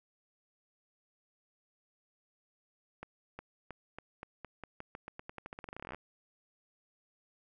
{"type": "accelerating click train", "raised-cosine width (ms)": 0.5, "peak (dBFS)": -28, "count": 29, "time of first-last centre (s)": [3.03, 5.946], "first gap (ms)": 360, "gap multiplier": 0.88, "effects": []}